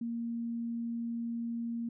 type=tone; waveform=sine; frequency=233.1 Hz; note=A#3; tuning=in tune; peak=-33 dBFS; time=0.01-1.89 s; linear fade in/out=5 ms; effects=none